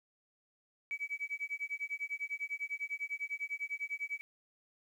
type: tone with tremolo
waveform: sine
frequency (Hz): 2284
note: D7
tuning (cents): -49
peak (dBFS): -32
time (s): 0.91-4.21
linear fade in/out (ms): 0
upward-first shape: sine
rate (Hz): 10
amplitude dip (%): 100
effects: tanh soft clip ceiling -29 dBFS + 11-bit